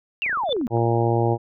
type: exponential sweep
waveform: sine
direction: down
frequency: 2853 to 220 Hz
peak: -21 dBFS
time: 0.22-0.67 s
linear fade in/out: 0 ms
type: clicks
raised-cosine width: 1 ms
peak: -27 dBFS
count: 11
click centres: 0.263 / 0.295 / 0.329 / 0.373 / 0.436 / 0.492 / 0.527 / 0.566 / 0.613 / 0.678 / 0.772 s
type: tone with exponential growth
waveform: sine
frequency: 3520 Hz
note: A7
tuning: in tune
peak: -19 dBFS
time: 0.45-0.53 s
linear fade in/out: 5 ms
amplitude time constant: 16 ms
type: harmonic tone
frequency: 116.54 Hz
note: A#2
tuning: in tune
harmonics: 1 / 2 / 3 / 4 / 5 / 6 / 7 / 8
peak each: -21 / -30 / -23 / -26 / -29 / -30 / -26 / -34 dBFS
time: 0.7-1.38 s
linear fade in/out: 50 ms
effects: none